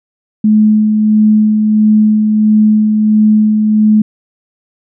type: tone with tremolo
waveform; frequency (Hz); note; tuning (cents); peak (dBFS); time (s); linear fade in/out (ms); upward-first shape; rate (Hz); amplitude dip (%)
sine; 214.1; A3; -47; -4; 0.44-4.02; 5; sine; 1.5; 35
effects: none